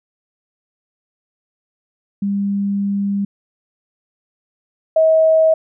sine tone pair in turn, 200 / 639.2 Hz, G3 / D#5, +35 / +47 cents, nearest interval octave + minor sixth, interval 2012 cents, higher second, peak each -16 / -9 dBFS, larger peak second, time 2.22-3.25 / 4.96-5.54 s, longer first, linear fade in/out 5 ms, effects none

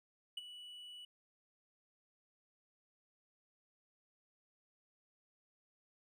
triangle tone with ADSR envelope, 2950 Hz, F#7, 6 cents flat, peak -36 dBFS, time 0.37-1.05 s, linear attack 6 ms, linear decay 23 ms, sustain -12 dB, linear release 4 ms, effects none

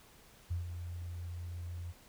sine tone with ADSR envelope, 86.8 Hz, F2, 10 cents flat, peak -31 dBFS, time 0.5-1.93 s, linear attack 14 ms, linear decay 130 ms, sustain -8 dB, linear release 28 ms, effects pink hiss -60 dBFS RMS until 2.08 s

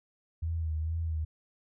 sine tone with vibrato, 80.4 Hz, E2, 43 cents flat, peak -29 dBFS, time 0.42-1.25 s, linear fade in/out 10 ms, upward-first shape sine, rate 2.2 Hz, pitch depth 51 cents each way, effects none

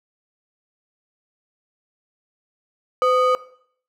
triangle ring-modulated tone, 874 Hz, A5, 12 cents flat, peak -10 dBFS, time 3.02-3.35 s, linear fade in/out 0 ms, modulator 365 Hz, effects noise-tail reverb RT60 0.6 s tail -18 dB re dry

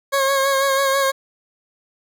20% pulse tone with vibrato, 545 Hz, C#5, 29 cents flat, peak -11 dBFS, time 0.12-1.12 s, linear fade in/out 20 ms, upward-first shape sine, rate 6.1 Hz, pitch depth 31 cents each way, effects none

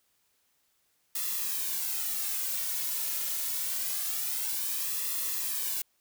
blue noise with flanger, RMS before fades -32 dBFS, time 1.15-5.82 s, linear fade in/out 5 ms, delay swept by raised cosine 1.3 to 2.6 ms, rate 0.25 Hz, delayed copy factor -0.7, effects white hiss -72 dBFS RMS until 6 s

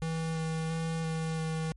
square tone with pitch steps, 162.2 / 160.8 / 163 / 161 / 160 Hz, E3 / E3 / E3 / E3 / D#3, -28 / -43 / -19 / -41 / +49 cents, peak -31 dBFS, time 0.02-1.72 s, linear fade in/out 0 ms, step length 340 ms, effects added 50 Hz sine -50 dBFS peak until 1.76 s + MP3 48 kbps

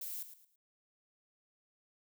violet noise with echo, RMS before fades -42 dBFS, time 0.01-0.23 s, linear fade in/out 5 ms, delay 110 ms, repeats 3, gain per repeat -11 dB, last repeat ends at 0.56 s, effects none

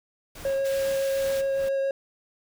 pink noise with tremolo, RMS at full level -41 dBFS, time 0.35-1.69 s, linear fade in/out 5 ms, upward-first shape sine, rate 2.4 Hz, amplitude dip 75%
triangle tone with vibrato, 544 Hz, C#5, 33 cents flat, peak -21 dBFS, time 0.45-1.91 s, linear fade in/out 2 ms, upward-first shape sine, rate 7.2 Hz, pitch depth 8 cents each way
pink high-pass noise, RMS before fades -40 dBFS, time 0.64-1.42 s, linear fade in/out 20 ms, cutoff 2000 Hz, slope 12 dB/octave
effects none

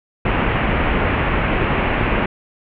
pink low-pass noise, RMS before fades -18 dBFS, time 0.25-2.26 s, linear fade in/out 5 ms, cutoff 2800 Hz, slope 48 dB/octave, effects none

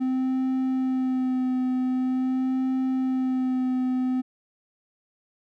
triangle tone with vibrato, 257.9 Hz, C4, 25 cents flat, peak -20 dBFS, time 0-4.22 s, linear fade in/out 20 ms, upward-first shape sine, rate 0.45 Hz, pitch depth 19 cents each way, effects none

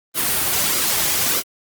white noise with flanger, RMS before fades -19 dBFS, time 0.14-1.43 s, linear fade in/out 50 ms, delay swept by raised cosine 1.1 to 4.4 ms, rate 1.6 Hz, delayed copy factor -0.55, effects Opus 32 kbps

